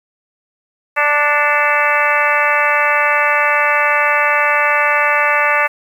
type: harmonic tone with a mistuned harmonic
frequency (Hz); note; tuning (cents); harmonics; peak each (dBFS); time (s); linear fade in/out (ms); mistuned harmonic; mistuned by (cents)
293.7; D4; 0; 2 / 3 / 4 / 5 / 6 / 7 / 8 / 9; -20 / -20 / -18 / -20 / -18 / -19 / -22 / -21; 0.96-5.68; 20; 8; -62
effects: 7-bit